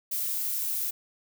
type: noise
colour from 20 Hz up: violet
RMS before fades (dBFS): -30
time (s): 0.11-0.91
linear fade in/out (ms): 10
effects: none